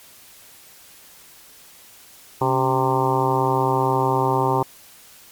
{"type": "harmonic tone with a mistuned harmonic", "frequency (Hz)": 130.81, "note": "C3", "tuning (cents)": 0, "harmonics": [1, 2, 3, 4, 5, 6, 7, 8, 9], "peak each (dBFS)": [-24, -28, -23, -28, -32, -25, -22, -26, -32], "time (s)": [2.41, 4.63], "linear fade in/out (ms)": 5, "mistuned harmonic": 2, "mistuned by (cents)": 97, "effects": ["white hiss -47 dBFS RMS until 5.31 s", "MP3 96 kbps"]}